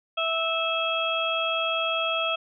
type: harmonic tone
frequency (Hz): 655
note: E5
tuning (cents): -11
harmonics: 1 / 2 / 4 / 5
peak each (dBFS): -29 / -29 / -29 / -29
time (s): 0.17-2.36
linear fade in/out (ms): 10
effects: none